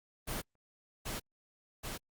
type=noise with echo; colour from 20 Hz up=pink; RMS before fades=-37 dBFS; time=0.27-0.42 s; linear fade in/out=20 ms; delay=780 ms; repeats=2; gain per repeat=-2 dB; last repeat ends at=1.98 s; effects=Opus 24 kbps